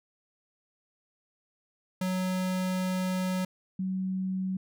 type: tone pair in turn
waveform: square / sine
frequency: 185 / 188.02 Hz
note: F#3 / F#3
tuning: 0 / +28 cents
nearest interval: unison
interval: 28 cents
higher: second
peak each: -28 dBFS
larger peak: neither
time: 2.01-3.45 / 3.79-4.57 s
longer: first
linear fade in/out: 5 ms
effects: none

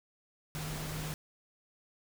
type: tone in noise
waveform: sine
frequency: 154.3 Hz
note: D#3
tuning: 14 cents flat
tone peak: -39 dBFS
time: 0.55-1.14 s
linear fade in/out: 0 ms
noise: pink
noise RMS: -41 dBFS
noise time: 0.55-1.14 s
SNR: -1 dB
effects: none

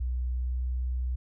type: tone with pitch glide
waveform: sine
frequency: 62 to 62.54 Hz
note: B1 to B1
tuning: +7 to +22 cents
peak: -27 dBFS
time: 0-1.16 s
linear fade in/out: 10 ms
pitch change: +15 cents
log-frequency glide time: 0.34-0.6 s
effects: none

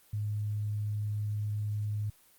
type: tone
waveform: sine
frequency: 104.9 Hz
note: G#2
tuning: 18 cents sharp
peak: -30 dBFS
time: 0.13-2.1 s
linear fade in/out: 5 ms
effects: white hiss -62 dBFS RMS until 2.38 s + Opus 24 kbps

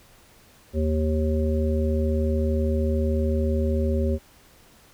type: harmonic tone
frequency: 77.78 Hz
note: D#2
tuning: in tune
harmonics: 1 / 3 / 5 / 7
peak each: -22 / -27 / -29 / -30 dBFS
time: 0.73-4.19 s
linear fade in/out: 50 ms
effects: pink hiss -54 dBFS RMS until 4.93 s

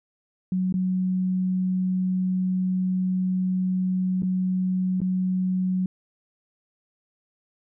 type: tone with dropouts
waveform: sine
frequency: 185 Hz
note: F#3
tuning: in tune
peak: -21 dBFS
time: 0.52-5.86 s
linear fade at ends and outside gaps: 2 ms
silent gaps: 0.725-0.74 / 4.222-4.231 / 5.004-5.016 s
effects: none

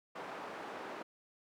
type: band-pass noise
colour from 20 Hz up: white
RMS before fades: -45 dBFS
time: 0.15-1.03 s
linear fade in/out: 10 ms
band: 280 to 1100 Hz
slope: 12 dB/octave
effects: none

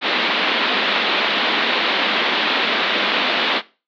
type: band-pass noise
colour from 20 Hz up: white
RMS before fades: -19 dBFS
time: 0.01-3.62 s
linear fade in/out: 50 ms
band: 200 to 3900 Hz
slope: 48 dB/octave
effects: noise-tail reverb RT60 0.3 s tail -18 dB re dry

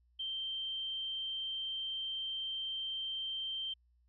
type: tone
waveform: sine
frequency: 3136 Hz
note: G7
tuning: in tune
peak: -36 dBFS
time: 0.19-3.74 s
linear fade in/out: 10 ms
effects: added 60 Hz sine -67 dBFS peak until 4.08 s

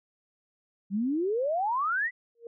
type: exponential sweep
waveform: sine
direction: up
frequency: 186.6 to 2030 Hz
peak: -25 dBFS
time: 0.9-2.11 s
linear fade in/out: 50 ms
type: tone with exponential growth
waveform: sine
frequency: 466.2 Hz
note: A#4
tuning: in tune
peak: -35 dBFS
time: 2.35-2.47 s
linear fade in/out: 2 ms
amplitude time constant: 26 ms
effects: none

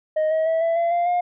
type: tone with pitch steps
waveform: sine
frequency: 622.3 / 636.1 / 650.2 / 664.7 / 679.4 / 694.5 / 709.9 Hz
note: D#5 / D#5 / E5 / E5 / F5 / F5 / F5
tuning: 0 / +38 / -24 / +14 / -48 / -10 / +28 cents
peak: -15 dBFS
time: 0.16-1.21 s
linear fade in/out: 10 ms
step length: 150 ms
effects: tanh soft clip ceiling -17 dBFS

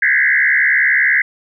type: tone with frequency modulation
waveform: sine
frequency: 1842 Hz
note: A#6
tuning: 21 cents flat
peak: -10 dBFS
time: 0.02-1.22 s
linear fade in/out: 5 ms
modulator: 70.3 Hz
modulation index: 3.7
effects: none

